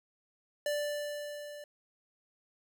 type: tone with level ramp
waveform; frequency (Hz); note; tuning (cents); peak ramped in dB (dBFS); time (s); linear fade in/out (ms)
square; 587.3; D5; 0; -30 to -45; 0.66-1.64; 2
effects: none